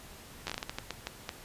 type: slowing click train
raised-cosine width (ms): 0.2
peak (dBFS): -17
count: 12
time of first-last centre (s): 0.47-1.292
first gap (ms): 11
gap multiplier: 1.35
effects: pink hiss -50 dBFS RMS until 1.44 s + resampled to 32000 Hz